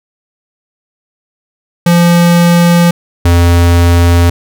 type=tone pair in turn; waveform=square; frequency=172.4 / 86.2 Hz; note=F3 / F2; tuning=-22 / -22 cents; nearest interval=octave; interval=1200 cents; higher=first; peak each=-5 dBFS; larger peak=neither; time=1.86-2.91 / 3.25-4.3 s; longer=neither; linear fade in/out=5 ms; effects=none